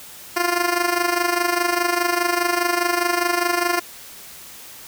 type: tone with amplitude modulation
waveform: 10% pulse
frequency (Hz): 349.8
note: F4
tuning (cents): +3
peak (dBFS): -7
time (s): 0.36-3.8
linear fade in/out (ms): 10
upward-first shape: sine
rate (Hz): 24.9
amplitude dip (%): 70
effects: white hiss -40 dBFS RMS until 4.87 s